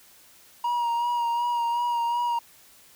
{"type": "tone with vibrato", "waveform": "triangle", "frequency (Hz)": 949, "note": "A#5", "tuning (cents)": 31, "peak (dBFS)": -21, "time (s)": [0.64, 2.39], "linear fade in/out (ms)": 5, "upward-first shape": "sine", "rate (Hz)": 2.7, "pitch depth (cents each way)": 26, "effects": ["white hiss -54 dBFS RMS until 2.95 s"]}